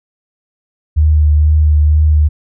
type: tone with vibrato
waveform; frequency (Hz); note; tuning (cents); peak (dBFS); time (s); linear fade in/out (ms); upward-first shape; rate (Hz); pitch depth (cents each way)
sine; 76; D#2; -40; -6; 0.96-2.29; 20; triangle; 2.1; 26
effects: none